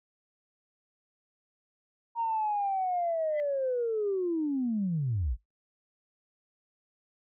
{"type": "linear sweep", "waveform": "sine", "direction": "down", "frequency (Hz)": [937, 46.25], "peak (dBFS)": -26, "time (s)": [2.15, 5.37], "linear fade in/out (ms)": 50}
{"type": "tone with exponential growth", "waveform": "sine", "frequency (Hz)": 2012, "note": "B6", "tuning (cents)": 32, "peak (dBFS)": -35, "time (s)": [3.28, 3.4], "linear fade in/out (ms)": 0, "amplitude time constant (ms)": 25}
{"effects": ["noise-tail reverb RT60 0.2 s tail -23 dB re dry", "tanh soft clip ceiling -21 dBFS"]}